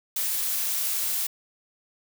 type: noise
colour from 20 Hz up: blue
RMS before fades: -27 dBFS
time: 0.16-1.27 s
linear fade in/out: 5 ms
effects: none